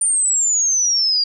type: exponential sweep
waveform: sine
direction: down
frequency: 9160 to 4751 Hz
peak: -14 dBFS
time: 0.01-1.24 s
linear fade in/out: 5 ms
effects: none